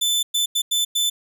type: tone bursts at uneven times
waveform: sawtooth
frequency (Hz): 3520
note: A7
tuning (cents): 0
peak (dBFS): -15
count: 5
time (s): 0.01-0.23 / 0.34-0.46 / 0.55-0.62 / 0.71-0.85 / 0.95-1.1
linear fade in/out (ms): 10
effects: none